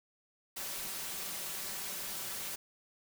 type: noise with comb filter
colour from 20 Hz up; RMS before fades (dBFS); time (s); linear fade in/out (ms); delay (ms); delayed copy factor
white; -40; 0.56-2.56; 10; 5.2; +0.5
effects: none